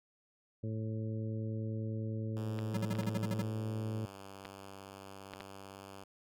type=harmonic tone; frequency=110 Hz; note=A2; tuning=in tune; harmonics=1 / 2 / 3 / 4 / 5; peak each=-36 / -42 / -46 / -48 / -50 dBFS; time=0.63-4.06 s; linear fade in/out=10 ms
type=tone with pitch glide; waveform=5% pulse; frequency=103.5 to 97.69 Hz; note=G#2 to G2; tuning=-5 to -5 cents; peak=-37 dBFS; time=2.36-6.04 s; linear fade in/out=10 ms; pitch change=-100 cents; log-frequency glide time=2.9-4.23 s
type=clicks; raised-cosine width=0.3 ms; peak=-27 dBFS; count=6; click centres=2.589 / 2.953 / 3.034 / 4.453 / 5.336 / 5.406 s
type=tone bursts; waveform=square; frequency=188.2 Hz; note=F#3; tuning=30 cents sharp; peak=-33 dBFS; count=9; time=2.74-3.42 s; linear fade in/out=5 ms; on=32 ms; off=49 ms
effects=none